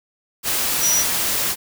sine tone in noise, 5840 Hz, F#8, 24 cents flat, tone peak -16 dBFS, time 0.8-1.05 s, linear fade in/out 50 ms, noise white, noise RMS -21 dBFS, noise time 0.43-1.56 s, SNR +2 dB, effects none

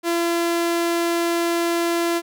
sawtooth tone, 340 Hz, F4, 46 cents flat, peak -15 dBFS, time 0.03-2.22 s, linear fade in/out 50 ms, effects none

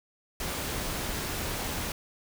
pink noise, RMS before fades -33 dBFS, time 0.4-1.92 s, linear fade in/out 2 ms, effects none

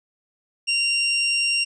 25% pulse tone, 2770 Hz, F7, 15 cents flat, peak -15 dBFS, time 0.67-1.65 s, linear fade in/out 20 ms, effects resampled to 24000 Hz

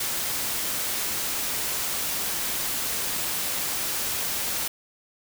white noise, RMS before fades -28 dBFS, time 0-4.68 s, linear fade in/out 5 ms, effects none

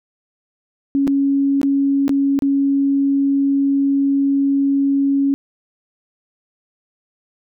sine tone with dropouts, 277.2 Hz, C#4, in tune, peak -13 dBFS, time 0.95-5.34 s, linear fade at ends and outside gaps 0 ms, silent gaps 1.071-1.077 / 1.615-1.631 / 2.08-2.093 / 2.39-2.422 s, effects none

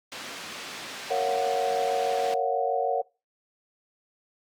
white band-pass noise, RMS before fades -39 dBFS, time 0.12-2.34 s, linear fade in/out 0 ms, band 180 to 4100 Hz, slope 12 dB/octave
sine chord, Gb major seventh, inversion first, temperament just, 462.5 / 555 / 693.7 / 740 Hz, Bb4 / Db5 / F5 / Gb5, -14 / +2 / -12 / 0 cents, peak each -29 / -29 / -31 / -27 dBFS, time 1.1-3.02 s, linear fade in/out 10 ms
effects noise-tail reverb RT60 0.3 s tail -24 dB re dry + Opus 48 kbps

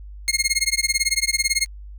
15% pulse tone with tremolo, 2148 Hz, C7, 45 cents sharp, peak -9 dBFS, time 0.28-1.66 s, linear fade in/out 0 ms, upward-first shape sine, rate 18 Hz, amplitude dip 100%, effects added 50 Hz sine -35 dBFS peak until 1.98 s

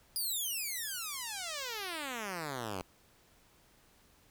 5% pulse exponential sweep, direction down, 4959 to 87.31 Hz, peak -26 dBFS, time 0.16-2.82 s, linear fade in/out 0 ms, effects pink hiss -65 dBFS RMS until 4.3 s

